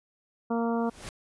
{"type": "harmonic tone", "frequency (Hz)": 231.9, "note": "A#3", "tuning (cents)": -9, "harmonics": [1, 2, 3, 4, 5, 6], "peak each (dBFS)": [-27, -31, -34, -36, -39, -43], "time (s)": [0.5, 0.9], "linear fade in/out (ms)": 10}
{"type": "noise with exponential growth", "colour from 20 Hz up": "pink", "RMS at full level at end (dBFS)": -37, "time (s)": [0.73, 1.09], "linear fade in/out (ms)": 1, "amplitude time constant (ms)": 78}
{"effects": ["resampled to 24000 Hz"]}